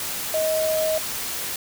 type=tone in noise; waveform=sine; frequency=630 Hz; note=D#5; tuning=21 cents sharp; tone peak=-20 dBFS; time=0.34-0.98 s; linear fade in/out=2 ms; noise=white; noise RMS=-29 dBFS; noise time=0-1.56 s; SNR=+6 dB; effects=none